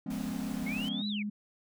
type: chord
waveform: triangle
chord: C# dominant seventh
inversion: first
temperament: equal with one note detuned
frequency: 174.61 / 207.7 / 246.9 / 273.7 Hz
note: E#3 / G#3 / B3 / C#4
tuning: 0 / 0 / 0 / -22 cents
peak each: -39 / -35 / -36 / -38 dBFS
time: 0.06-1.02 s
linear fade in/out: 5 ms
type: noise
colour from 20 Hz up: pink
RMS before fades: -46 dBFS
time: 0.1-0.89 s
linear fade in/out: 5 ms
type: tone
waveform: sine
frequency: 207.7 Hz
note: G#3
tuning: in tune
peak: -32 dBFS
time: 0.63-1.3 s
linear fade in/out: 10 ms
type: linear two-way sweep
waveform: sine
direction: up then down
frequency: 2103 to 4026 to 2103 Hz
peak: -36 dBFS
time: 0.66-1.23 s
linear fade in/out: 10 ms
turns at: 1.08 s
effects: none